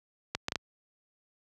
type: clicks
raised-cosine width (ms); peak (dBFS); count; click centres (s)
0.2; -12; 4; 0.35 / 0.484 / 0.521 / 0.557
effects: high-pass 60 Hz 12 dB/octave